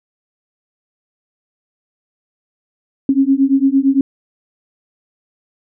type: beating tone pair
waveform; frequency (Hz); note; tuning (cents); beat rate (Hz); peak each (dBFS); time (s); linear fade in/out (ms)
sine; 267.5 / 276.3; C4 / C#4; +38 / -6; 8.8; -13 / -13; 3.09-4.01; 2
effects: none